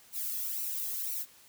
violet noise with flanger, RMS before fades -35 dBFS, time 0.12-1.26 s, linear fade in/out 50 ms, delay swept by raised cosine 0.59 to 1.36 ms, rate 2 Hz, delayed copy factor -1, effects white hiss -58 dBFS RMS until 1.48 s

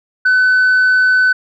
sine tone, 1508 Hz, F#6, 32 cents sharp, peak -6 dBFS, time 0.25-1.33 s, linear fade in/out 10 ms, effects tanh soft clip ceiling -7 dBFS

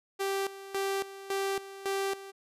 sawtooth tone with tremolo, 391.3 Hz, G4, 3 cents flat, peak -25 dBFS, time 0.19-2.32 s, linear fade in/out 20 ms, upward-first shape square, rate 1.8 Hz, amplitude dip 80%, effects resampled to 32000 Hz

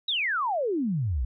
sine exponential sweep, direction down, 3935 to 55 Hz, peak -24 dBFS, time 0.08-1.25 s, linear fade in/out 5 ms, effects none

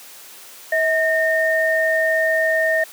sine tone pair together, 642.1 / 1832 Hz, E5 / A#6, -46 / -31 cents, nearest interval octave + tritone, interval 1815 cents, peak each -18 dBFS, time 0.72-2.84 s, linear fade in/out 5 ms, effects white hiss -41 dBFS RMS until 2.92 s + high-pass 300 Hz 12 dB/octave

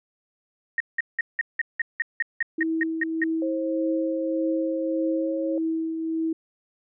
sine tone bursts, 1859 Hz, A#6, 5 cents flat, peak -20 dBFS, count 13, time 0.78-3.239 s, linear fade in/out 2 ms, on 23 ms, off 180 ms
sine tone with tremolo, 323.6 Hz, E4, 32 cents flat, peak -22 dBFS, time 2.58-6.33 s, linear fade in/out 5 ms, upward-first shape triangle, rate 1.7 Hz, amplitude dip 45%
sine tone with pitch glide, 531 to 543.1 Hz, C5 to C#5, +25 to -36 cents, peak -27 dBFS, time 3.42-5.58 s, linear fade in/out 2 ms, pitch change +39 cents, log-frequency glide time 5.13-5.33 s
effects none

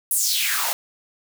white noise with high-pass filter sweep, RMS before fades -22 dBFS, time 0.11-0.73 s, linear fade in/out 0 ms, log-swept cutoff 11000 to 610 Hz, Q 3.8, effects none

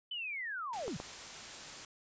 sine linear sweep, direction down, 3054 to 110.7 Hz, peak -37 dBFS, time 0.11-0.97 s, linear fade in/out 5 ms
white noise, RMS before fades -46 dBFS, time 0.73-1.85 s, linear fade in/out 2 ms
clicks, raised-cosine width 1 ms, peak -27 dBFS, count 2, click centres 0.88 / 1.001 s
effects resampled to 16000 Hz

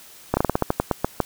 slowing click train, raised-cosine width 1 ms, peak -4 dBFS, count 12, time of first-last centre 0.34-1.203 s, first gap 30 ms, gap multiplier 1.18, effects white hiss -46 dBFS RMS until 1.25 s

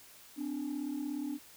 sine tone pair together, 256.7 / 293.7 Hz, C4 / D4, -33 / 0 cents, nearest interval major second, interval 233 cents, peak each -37 / -34 dBFS, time 0.36-1.39 s, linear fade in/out 50 ms, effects tanh soft clip ceiling -31 dBFS + white hiss -56 dBFS RMS until 1.56 s

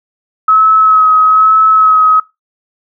sine tone with vibrato, 1283 Hz, E6, 47 cents flat, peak -4 dBFS, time 0.48-2.2 s, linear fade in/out 5 ms, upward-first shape sine, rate 1.1 Hz, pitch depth 20 cents each way, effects noise-tail reverb RT60 0.2 s tail -19 dB re dry

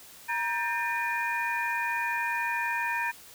sine tone cluster, 943 / 1585 / 1801 / 2432 Hz, A#5 / G6 / A6 / D#7, +20 / +19 / +40 / -40 cents, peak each -31 / -35 / -32 / -33 dBFS, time 0.28-3.12 s, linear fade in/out 20 ms, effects white hiss -50 dBFS RMS until 3.34 s

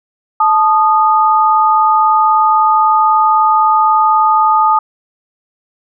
sine tone pair together, 871.9 / 1233 Hz, A5 / D#6, -16 / -16 cents, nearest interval tritone, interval 600 cents, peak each -10 dBFS, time 0.4-4.79 s, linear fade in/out 5 ms, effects none

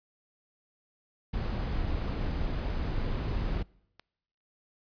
brown noise, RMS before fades -31 dBFS, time 1.33-3.63 s, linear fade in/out 10 ms
click, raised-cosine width 0.2 ms, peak -30 dBFS, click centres 3.996 s
effects noise-tail reverb RT60 0.9 s tail -26 dB re dry + resampled to 11025 Hz

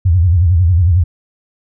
sine tone with vibrato, 87.31 Hz, F2, in tune, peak -7 dBFS, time 0.05-1.04 s, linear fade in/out 10 ms, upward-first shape sine, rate 11 Hz, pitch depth 160 cents each way, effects none

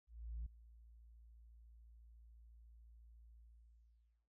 sine tone with ADSR envelope, 57 Hz, A#1, 38 cents flat, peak -39 dBFS, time 0.07-4.29 s, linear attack 390 ms, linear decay 4 ms, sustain -20 dB, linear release 930 ms, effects noise-tail reverb RT60 0.1 s tail -26 dB re dry + tanh soft clip ceiling -40 dBFS

